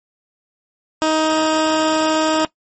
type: tone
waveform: 15% pulse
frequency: 314 Hz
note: D#4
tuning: 16 cents sharp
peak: -8 dBFS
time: 1.02-2.45 s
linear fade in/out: 0 ms
effects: noise-tail reverb RT60 0.1 s tail -18 dB re dry + MP3 32 kbps